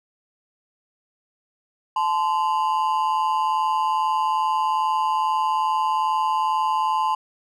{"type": "ring-modulated tone", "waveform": "triangle", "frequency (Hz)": 951, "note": "A#5", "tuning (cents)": 34, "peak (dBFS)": -14, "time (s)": [1.96, 7.15], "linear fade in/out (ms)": 5, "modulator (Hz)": 81.2, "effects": []}